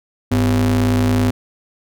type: ring-modulated tone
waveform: square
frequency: 74 Hz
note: D2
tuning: 14 cents sharp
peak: -11 dBFS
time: 0.31-1.31 s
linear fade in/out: 10 ms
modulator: 177 Hz
effects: none